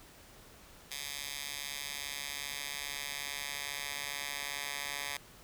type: tone with high-pass filter sweep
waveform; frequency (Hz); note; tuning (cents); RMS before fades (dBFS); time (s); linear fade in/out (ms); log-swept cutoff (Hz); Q
10% pulse; 142.4; C#3; +47; -40; 0.91-5.17; 2; 3000 to 1700; 0.87
effects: pink hiss -56 dBFS RMS until 5.43 s